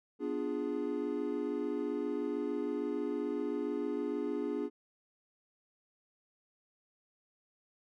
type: chord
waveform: triangle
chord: B diminished seventh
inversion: none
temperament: equal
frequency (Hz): 246.9 / 293.7 / 349.2 / 415.3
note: B3 / D4 / F4 / Ab4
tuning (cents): 0 / 0 / 0 / 0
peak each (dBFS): -38 / -35 / -38 / -35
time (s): 0.19-4.7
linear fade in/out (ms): 50
effects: none